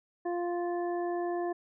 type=harmonic tone; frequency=349.2 Hz; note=F4; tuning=in tune; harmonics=1 / 2 / 3 / 5; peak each=-31 / -35 / -44 / -47 dBFS; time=0.25-1.53 s; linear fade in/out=10 ms; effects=none